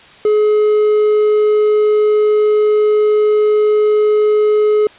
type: tone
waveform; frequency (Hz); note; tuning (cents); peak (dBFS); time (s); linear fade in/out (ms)
triangle; 423.6; G#4; +34; -7; 0.25-4.87; 2
effects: white hiss -41 dBFS RMS until 4.98 s + resampled to 8000 Hz